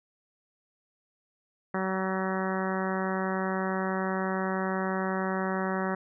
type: harmonic tone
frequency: 189.2 Hz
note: F#3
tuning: 39 cents sharp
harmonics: 1 / 2 / 3 / 4 / 5 / 6 / 7 / 8 / 9 / 10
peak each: -31 / -34 / -36 / -37 / -38 / -39 / -39 / -40 / -41 / -41 dBFS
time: 1.74-5.95 s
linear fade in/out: 5 ms
effects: none